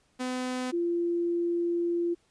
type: tone pair in turn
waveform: sawtooth / sine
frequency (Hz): 253.4 / 343.8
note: B3 / F4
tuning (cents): +45 / -27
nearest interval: perfect fourth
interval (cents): 528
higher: second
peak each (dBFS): -26 / -25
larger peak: second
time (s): 0.19-0.72 / 0.72-2.15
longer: second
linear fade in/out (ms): 20
effects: pink hiss -68 dBFS RMS until 2.3 s + resampled to 22050 Hz